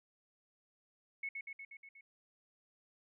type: tone with echo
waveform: sine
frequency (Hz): 2199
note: C#7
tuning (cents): -14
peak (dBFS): -37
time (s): 1.23-1.29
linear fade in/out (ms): 5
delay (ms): 120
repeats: 6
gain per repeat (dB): -3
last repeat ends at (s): 2.01
effects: none